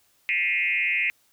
sine tone with frequency modulation, 2300 Hz, D7, 37 cents flat, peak -21 dBFS, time 0.29-1.1 s, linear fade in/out 0 ms, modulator 176 Hz, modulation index 1.9, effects white hiss -64 dBFS RMS until 1.32 s

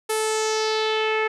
sawtooth tone with low-pass filter sweep, 436.4 Hz, A4, 14 cents flat, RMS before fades -23 dBFS, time 0.09-1.28 s, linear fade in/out 10 ms, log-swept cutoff 11000 to 2100 Hz, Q 2.8, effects none

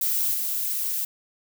violet noise with level steps, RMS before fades -24 / -27 dBFS, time 0.01-1.05 s, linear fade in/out 5 ms, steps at 0.33 s, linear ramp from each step 20 ms, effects none

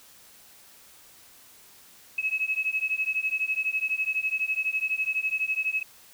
sine beating tone pair, 2565 / 2577 Hz, E7 / E7, -48 / -40 cents, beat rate 12 Hz, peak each -28 dBFS, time 2.18-5.83 s, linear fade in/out 5 ms, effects white hiss -53 dBFS RMS until 6.13 s

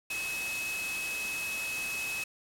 sine tone in noise, 2570 Hz, E7, 45 cents flat, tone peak -33 dBFS, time 0.1-2.24 s, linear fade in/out 5 ms, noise white, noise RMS -38 dBFS, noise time 0.1-2.24 s, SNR +2 dB, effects low-pass 12000 Hz 12 dB/octave

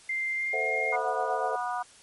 sine tone with pitch glide, 2093 to 2130 Hz, C7 to C7, 0 to +30 cents, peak -27 dBFS, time 0.09-0.96 s, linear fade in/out 5 ms, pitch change +30 cents, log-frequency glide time 0.36-0.61 s
sine chord, F# half-diminished seventh, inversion first, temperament equal with one note detuned, 445.6 / 523.3 / 659.3 / 740 Hz, A4 / C5 / E5 / F#5, +22 / 0 / 0 / 0 cents, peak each -34 dBFS, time 0.53-1.56 s, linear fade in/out 5 ms
harmonic tone, 243.9 Hz, B3, 21 cents flat, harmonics 3 / 4 / 5 / 6, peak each -32 / -33 / -35 / -39 dBFS, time 0.92-1.83 s, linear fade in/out 10 ms
effects white hiss -54 dBFS RMS until 2.02 s + MP3 48 kbps

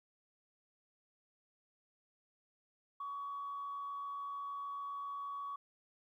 sine tone with frequency modulation, 1127 Hz, C#6, 28 cents sharp, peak -39 dBFS, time 3-5.56 s, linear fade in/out 5 ms, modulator 86.8 Hz, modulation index 0.27, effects tanh soft clip ceiling -35 dBFS + 13-bit

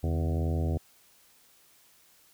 harmonic tone with a mistuned harmonic, 82.41 Hz, E2, in tune, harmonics 1 / 2 / 3 / 4 / 5 / 6 / 7 / 8 / 9, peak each -27 / -33 / -37 / -39 / -41 / -43 / -44 / -45 / -46 dBFS, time 0.03-0.78 s, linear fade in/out 10 ms, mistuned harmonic 2, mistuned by -130 cents, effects white hiss -61 dBFS RMS until 2.33 s

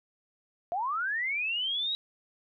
sine linear sweep, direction up, 659 to 3868 Hz, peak -28 dBFS, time 0.72-1.95 s, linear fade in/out 0 ms, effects none

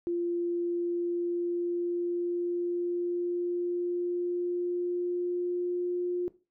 sine tone with pitch glide, 346 to 355.1 Hz, F4 to F4, -16 to +29 cents, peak -27 dBFS, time 0.07-6.28 s, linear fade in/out 0 ms, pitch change +45 cents, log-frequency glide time 0.35-6.07 s, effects noise-tail reverb RT60 0.3 s tail -17 dB re dry

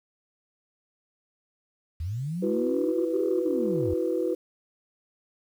sine linear two-way sweep, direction up then down, 73.6 to 415.3 to 73.6 Hz, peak -28 dBFS, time 2-3.94 s, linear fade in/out 5 ms, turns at 3.26 s
sine chord, E suspended second, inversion none, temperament equal, 329.6 / 370 / 493.9 Hz, E4 / F#4 / B4, 0 / 0 / 0 cents, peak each -28 dBFS, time 2.42-4.35 s, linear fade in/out 10 ms
effects tanh soft clip ceiling -14 dBFS + 9-bit

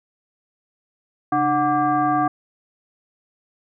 sine tone with frequency modulation, 735 Hz, F#5, 12 cents flat, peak -16 dBFS, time 1.32-2.28 s, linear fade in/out 5 ms, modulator 435 Hz, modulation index 1.2, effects none

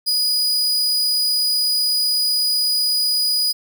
40% pulse tone, 4932 Hz, D#8, 16 cents flat, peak -15 dBFS, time 0.06-3.53 s, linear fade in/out 20 ms, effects none

